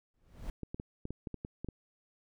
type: noise with exponential growth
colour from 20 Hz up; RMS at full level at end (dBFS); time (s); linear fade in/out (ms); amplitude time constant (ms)
brown; -38; 0.14-0.5; 1; 78
type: clicks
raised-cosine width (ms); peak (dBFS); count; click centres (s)
3; -26; 10; 0.633 / 0.745 / 0.799 / 1.054 / 1.106 / 1.272 / 1.343 / 1.449 / 1.646 / 1.687
effects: none